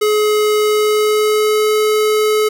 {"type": "tone with pitch glide", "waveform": "square", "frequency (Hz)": [423.7, 428.1], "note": ["G#4", "A4"], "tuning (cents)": [35, -47], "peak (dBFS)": -12, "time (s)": [0.01, 2.49], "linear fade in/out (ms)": 10, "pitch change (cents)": 18, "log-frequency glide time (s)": [0.62, 1.77], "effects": []}